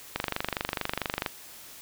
click train, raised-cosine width 0.3 ms, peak -11 dBFS, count 28, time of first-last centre 0.16-1.262 s, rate 24.5 Hz, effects white hiss -47 dBFS RMS until 1.81 s

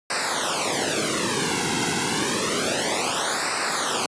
pink noise with flanger, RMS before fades -24 dBFS, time 0.1-4.06 s, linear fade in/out 2 ms, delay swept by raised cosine 0.3 to 1.7 ms, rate 0.29 Hz, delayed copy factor -0.95, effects high-pass 150 Hz 12 dB/octave + resampled to 22050 Hz

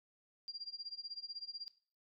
sine tone with tremolo, 4770 Hz, D8, 26 cents sharp, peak -40 dBFS, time 0.48-1.68 s, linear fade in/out 0 ms, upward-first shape sine, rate 16 Hz, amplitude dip 100%, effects noise-tail reverb RT60 0.4 s tail -17 dB re dry

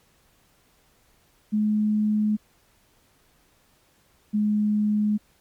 sine tone pair in turn, 212.2 / 210.2 Hz, G#3 / G#3, +38 / +21 cents, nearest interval unison, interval 17 cents, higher first, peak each -19 dBFS, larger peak neither, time 1.52-2.37 / 4.33-5.18 s, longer neither, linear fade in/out 20 ms, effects pink hiss -62 dBFS RMS until 5.4 s + MP3 96 kbps

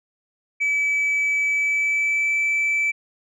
sine tone with pitch glide, 2296 to 2317 Hz, D7 to D7, -40 to -24 cents, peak -16 dBFS, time 0.6-2.92 s, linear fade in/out 20 ms, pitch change +16 cents, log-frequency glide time 1.49-2.34 s, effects tanh soft clip ceiling -17 dBFS

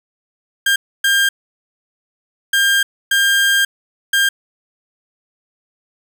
30% pulse tone bursts at uneven times, 1600 Hz, G6, 35 cents sharp, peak -9 dBFS, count 5, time 0.66-0.76 / 1.04-1.29 / 2.53-2.83 / 3.11-3.65 / 4.13-4.29 s, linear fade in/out 5 ms, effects none

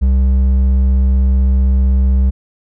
sine tone with hard clipping, 65.41 Hz, C2, in tune, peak -10 dBFS, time 0.01-2.31 s, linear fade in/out 20 ms, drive 5 dB, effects none

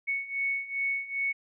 sine beating tone pair, 2215 / 2217.5 Hz, C#7 / C#7, -2 / 0 cents, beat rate 2.5 Hz, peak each -33 / -30 dBFS, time 0.07-1.33 s, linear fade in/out 20 ms, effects none

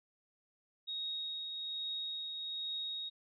sine tone with tremolo, 3759 Hz, A#7, 14 cents sharp, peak -36 dBFS, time 0.87-3.1 s, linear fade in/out 20 ms, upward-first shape triangle, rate 1.2 Hz, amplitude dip 35%, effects none

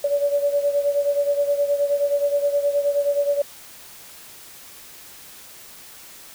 sine beating tone pair, 570 / 579.5 Hz, C#5 / D5, +48 / -23 cents, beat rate 9.5 Hz, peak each -19 / -24 dBFS, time 0.04-3.42 s, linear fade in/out 5 ms, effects white hiss -43 dBFS RMS until 6.34 s

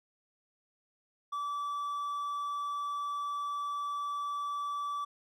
triangle tone, 1156 Hz, D6, 28 cents flat, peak -31 dBFS, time 1.32-5.05 s, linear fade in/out 10 ms, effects none

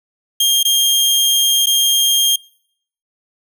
sawtooth tone with dropouts, 3216 Hz, G7, 44 cents sharp, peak -8 dBFS, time 0.4-2.36 s, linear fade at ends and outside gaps 5 ms, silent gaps 0.631-0.65 / 1.66-1.668 s, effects noise-tail reverb RT60 0.7 s tail -26 dB re dry

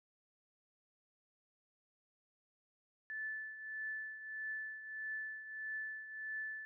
sine tone with tremolo, 1747 Hz, A6, 13 cents flat, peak -38 dBFS, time 3.1-6.65 s, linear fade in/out 0 ms, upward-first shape triangle, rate 1.6 Hz, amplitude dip 70%, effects none

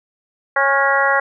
harmonic tone with a mistuned harmonic, 275.1 Hz, C#4, 13 cents flat, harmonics 2 / 3 / 4 / 5 / 6 / 7, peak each -20 / -20 / -20 / -20 / -20 / -20 dBFS, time 0.56-1.2 s, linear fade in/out 5 ms, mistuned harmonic 5, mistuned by +40 cents, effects none

